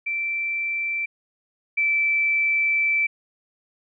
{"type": "tone pair in turn", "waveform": "sine", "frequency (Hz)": [2340, 2325], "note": ["D7", "D7"], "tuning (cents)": [-7, -18], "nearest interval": "unison", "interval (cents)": 11, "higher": "first", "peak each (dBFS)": [-23, -18], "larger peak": "second", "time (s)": [[0.06, 1.06], [1.77, 3.07]], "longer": "second", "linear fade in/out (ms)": 10, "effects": []}